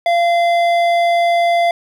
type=tone with hard clipping; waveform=triangle; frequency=688 Hz; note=F5; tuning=26 cents flat; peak=-13 dBFS; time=0.06-1.71 s; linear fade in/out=2 ms; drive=14 dB; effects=none